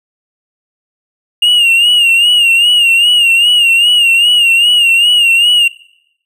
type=tone with vibrato; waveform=triangle; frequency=2822 Hz; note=F7; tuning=17 cents sharp; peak=-4 dBFS; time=1.42-5.68 s; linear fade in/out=5 ms; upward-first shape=sine; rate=2.5 Hz; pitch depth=72 cents each way; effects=noise-tail reverb RT60 0.8 s tail -23 dB re dry